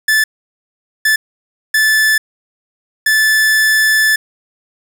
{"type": "tone bursts at uneven times", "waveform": "45% pulse", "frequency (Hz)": 1745, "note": "A6", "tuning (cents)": -15, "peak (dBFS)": -9, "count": 4, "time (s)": [[0.08, 0.24], [1.05, 1.16], [1.74, 2.18], [3.06, 4.16]], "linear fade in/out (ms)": 5, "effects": ["8-bit"]}